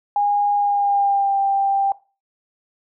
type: tone with pitch glide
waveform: sine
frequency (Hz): 818 to 789.2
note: G#5 to G5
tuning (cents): -26 to +11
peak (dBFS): -15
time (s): 0.16-1.92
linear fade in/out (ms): 2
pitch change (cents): -63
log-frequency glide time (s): 0.55-1.39
effects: noise-tail reverb RT60 0.3 s tail -18 dB re dry